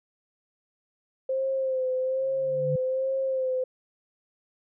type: tone with vibrato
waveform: sine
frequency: 523.3 Hz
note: C5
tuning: in tune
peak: -24 dBFS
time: 1.29-3.64 s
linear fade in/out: 5 ms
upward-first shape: sine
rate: 1.2 Hz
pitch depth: 36 cents each way
type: tone with exponential growth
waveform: sine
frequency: 146.83 Hz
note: D3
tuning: in tune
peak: -24 dBFS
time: 2.2-2.76 s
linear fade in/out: 5 ms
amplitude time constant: 120 ms
effects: none